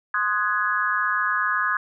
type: chord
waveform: sine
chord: Ab dominant seventh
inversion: first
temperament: equal with one note detuned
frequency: 1046.5 / 1244.5 / 1480 / 1671.8 Hz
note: C6 / Eb6 / Gb6 / Ab6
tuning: 0 / 0 / 0 / +11 cents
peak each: -28 / -25 / -27 / -24 dBFS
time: 0.14-1.77 s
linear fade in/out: 2 ms
effects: none